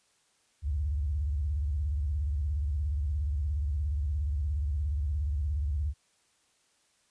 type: tone with vibrato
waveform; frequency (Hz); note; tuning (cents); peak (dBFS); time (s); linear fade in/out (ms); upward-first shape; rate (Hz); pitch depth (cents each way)
sine; 72.5; D2; -22; -27; 0.62-5.94; 50; square; 17; 170
effects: white hiss -69 dBFS RMS until 7.1 s + resampled to 22050 Hz